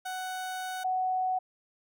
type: tone pair in turn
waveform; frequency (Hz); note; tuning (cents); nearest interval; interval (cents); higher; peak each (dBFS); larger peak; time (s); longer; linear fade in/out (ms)
30% pulse / sine; 744 / 744; F#5 / F#5; +9 / +9; unison; 0; neither; -31 / -26; second; 0.05-0.84 / 0.84-1.39; first; 10
effects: none